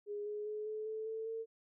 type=tone with pitch steps; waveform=sine; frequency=412.8 / 418.8 / 424.9 / 431.1 / 437.3 / 443.7 / 450.2 Hz; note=G#4 / G#4 / G#4 / A4 / A4 / A4 / A4; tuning=-10 / +15 / +40 / -35 / -11 / +14 / +40 cents; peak=-38 dBFS; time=0.06-1.46 s; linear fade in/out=50 ms; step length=200 ms; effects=none